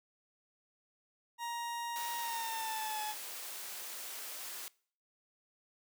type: tone with pitch glide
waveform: 40% pulse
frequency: 941 to 853 Hz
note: A#5 to G#5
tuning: +16 to +46 cents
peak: -36 dBFS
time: 1.38-3.15 s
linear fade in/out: 50 ms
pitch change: -170 cents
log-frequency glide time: 2.18-3.02 s
type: noise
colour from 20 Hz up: white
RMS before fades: -44 dBFS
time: 1.96-4.68 s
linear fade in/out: 0 ms
effects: noise-tail reverb RT60 0.5 s tail -23 dB re dry + high-pass 400 Hz 12 dB/octave